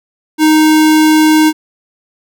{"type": "tone", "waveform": "square", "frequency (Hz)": 310.8, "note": "D#4", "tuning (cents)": -2, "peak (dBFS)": -6, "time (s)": [0.38, 1.53], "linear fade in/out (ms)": 50, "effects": []}